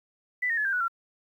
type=tone with pitch steps; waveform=sine; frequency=1988 / 1844.2 / 1710.8 / 1587 / 1472.2 / 1365.7 Hz; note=B6 / A#6 / A6 / G6 / F#6 / F6; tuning=+11 / -19 / -49 / +21 / -9 / -39 cents; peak=-24 dBFS; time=0.42-0.882 s; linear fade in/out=10 ms; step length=77 ms; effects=10-bit